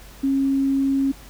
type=tone; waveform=sine; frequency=272.3 Hz; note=C#4; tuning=31 cents flat; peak=-17 dBFS; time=0.23-1.12 s; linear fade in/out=10 ms; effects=added 50 Hz sine -44 dBFS peak until 1.29 s + pink hiss -46 dBFS RMS until 1.29 s